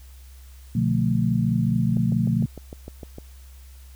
sine chord, B half-diminished seventh, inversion none, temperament just, 123.47 / 148.16 / 177.8 / 222.2 Hz, B2 / D3 / F3 / A3, 0 / +16 / +31 / +17 cents, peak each -23 / -27 / -24 / -24 dBFS, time 0.75-2.46 s, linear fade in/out 5 ms
click train, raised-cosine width 2 ms, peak -23 dBFS, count 9, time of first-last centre 1.97-3.184 s, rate 6.59 Hz
effects added 65 Hz sine -42 dBFS peak until 3.95 s + white hiss -55 dBFS RMS until 3.95 s

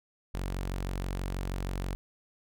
sawtooth tone, 46.25 Hz, F#1, in tune, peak -28 dBFS, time 0.34-1.95 s, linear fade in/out 0 ms, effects none

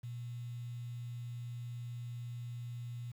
sine tone with quantisation, 120.3 Hz, B2, 45 cents flat, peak -40 dBFS, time 0.03-3.12 s, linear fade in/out 10 ms, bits 10, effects none

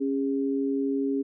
sine tone pair together, 275 / 407.3 Hz, C#4 / G#4, -14 / -34 cents, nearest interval perfect fifth, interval 680 cents, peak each -25 / -29 dBFS, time 0-1.23 s, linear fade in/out 20 ms, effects none

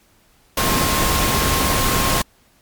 sine tone in noise, 1068 Hz, C6, 35 cents sharp, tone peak -24 dBFS, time 0.57-2.22 s, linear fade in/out 5 ms, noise pink, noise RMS -18 dBFS, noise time 0.57-2.22 s, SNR -9 dB, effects pink hiss -56 dBFS RMS until 2.61 s + MP3 96 kbps

